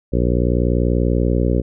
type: harmonic tone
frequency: 60.2 Hz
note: B1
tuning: 44 cents flat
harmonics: 1 / 2 / 3 / 4 / 5 / 6 / 7 / 8 / 9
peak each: -18 / -21 / -23 / -24 / -25 / -26 / -26 / -27 / -28 dBFS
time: 0.12-1.62 s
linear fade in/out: 20 ms
effects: none